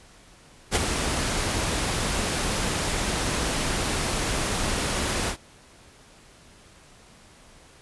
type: noise with ADSR envelope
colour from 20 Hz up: pink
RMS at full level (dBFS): -19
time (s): 0.71-5.37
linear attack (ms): 48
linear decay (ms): 17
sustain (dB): -7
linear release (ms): 85
effects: pink hiss -52 dBFS RMS until 7.81 s + resampled to 24000 Hz